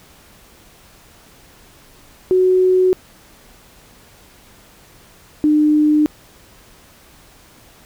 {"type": "tone pair in turn", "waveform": "sine", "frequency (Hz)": [370, 301.9], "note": ["F#4", "D4"], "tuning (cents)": [0, 48], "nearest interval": "major third", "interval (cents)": 352, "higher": "first", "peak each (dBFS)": -10, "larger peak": "neither", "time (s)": [[2.31, 2.93], [5.44, 6.06]], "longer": "neither", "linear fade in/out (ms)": 0, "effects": ["pink hiss -47 dBFS RMS until 7.85 s"]}